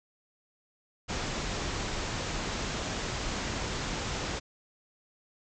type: low-pass noise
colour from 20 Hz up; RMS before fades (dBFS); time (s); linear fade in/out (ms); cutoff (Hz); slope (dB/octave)
pink; -34; 1.08-4.4; 20; 7600; 96
effects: none